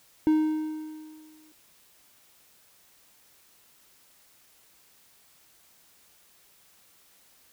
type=tone with exponential decay; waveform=triangle; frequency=310.5 Hz; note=D#4; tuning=3 cents flat; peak=-15 dBFS; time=0.27-1.52 s; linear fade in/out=0 ms; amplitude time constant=270 ms; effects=white hiss -60 dBFS RMS until 7.52 s